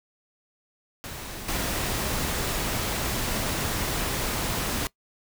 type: noise with level steps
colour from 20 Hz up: pink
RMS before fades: -37 / -28 dBFS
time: 1.04-4.87 s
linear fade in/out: 0 ms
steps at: 1.48 s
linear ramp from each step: 5 ms
effects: noise-tail reverb RT60 0.1 s tail -21 dB re dry